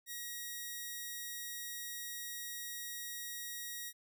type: tone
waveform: 5% pulse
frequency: 1900 Hz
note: A#6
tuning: 33 cents sharp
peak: -31 dBFS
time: 0.06-3.93 s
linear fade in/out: 50 ms
effects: none